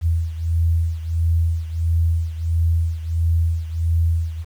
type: beating tone pair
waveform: sine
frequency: 82.4 / 83.9 Hz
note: E2 / E2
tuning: 0 / +31 cents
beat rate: 1.5 Hz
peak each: -18 / -22 dBFS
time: 0.01-4.45 s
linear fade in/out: 50 ms
effects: 8-bit